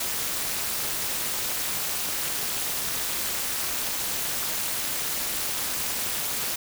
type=noise with amplitude modulation; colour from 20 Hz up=white; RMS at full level=-25 dBFS; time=0-6.56 s; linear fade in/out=5 ms; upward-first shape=sine; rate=295 Hz; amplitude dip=80%; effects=none